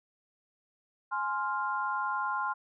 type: chord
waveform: sine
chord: F minor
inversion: first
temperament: just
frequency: 838.1 / 1047.7 / 1396.9 Hz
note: Ab5 / C6 / F6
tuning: +16 / +2 / 0 cents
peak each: -35 / -32 / -34 dBFS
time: 1.11-2.54 s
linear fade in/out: 20 ms
effects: none